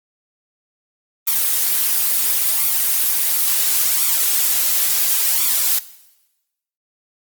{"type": "noise with flanger", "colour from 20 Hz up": "blue", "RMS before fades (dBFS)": -17, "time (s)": [1.27, 5.79], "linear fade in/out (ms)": 5, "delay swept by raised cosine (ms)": [0.86, 6.46], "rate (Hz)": 0.72, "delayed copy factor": 0.6, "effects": ["noise-tail reverb RT60 1.0 s tail -18 dB re dry", "Opus 24 kbps"]}